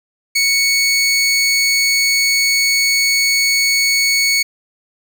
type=tone; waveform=20% pulse; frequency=2220 Hz; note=C#7; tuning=2 cents sharp; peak=-7 dBFS; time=0.35-4.43 s; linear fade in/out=10 ms; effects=none